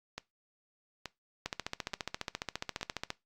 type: two click trains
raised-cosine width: 0.2 ms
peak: -17 / -21 dBFS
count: 25 / 4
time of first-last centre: 1.46-3.104 / 0.18-2.812 s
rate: 14.6 / 1.14 Hz
effects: noise-tail reverb RT60 0.2 s tail -20 dB re dry + Opus 48 kbps